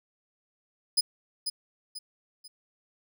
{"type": "tone with echo", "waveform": "35% pulse", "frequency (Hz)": 5000, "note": "D#8", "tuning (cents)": 8, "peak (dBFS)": -19, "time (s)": [0.97, 1.01], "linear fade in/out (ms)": 10, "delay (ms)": 490, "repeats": 3, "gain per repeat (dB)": -8, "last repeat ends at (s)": 2.48, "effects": []}